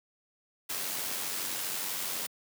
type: noise with amplitude modulation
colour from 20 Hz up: white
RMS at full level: -33 dBFS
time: 0.69-2.27 s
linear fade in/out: 10 ms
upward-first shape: sine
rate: 92.3 Hz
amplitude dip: 35%
effects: high-pass 150 Hz 12 dB/octave